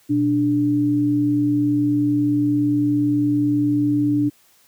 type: tone pair together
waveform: sine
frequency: 123.49 / 293.7 Hz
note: B2 / D4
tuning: 0 / 0 cents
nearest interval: octave + minor third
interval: 1500 cents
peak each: -24 / -16 dBFS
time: 0.09-4.3 s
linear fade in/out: 20 ms
effects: white hiss -56 dBFS RMS until 4.67 s + high-pass 60 Hz 12 dB/octave